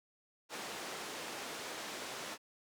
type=band-pass noise; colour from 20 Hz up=pink; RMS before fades=-44 dBFS; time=0.49-2.38 s; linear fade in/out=50 ms; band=340 to 8200 Hz; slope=12 dB/octave; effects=none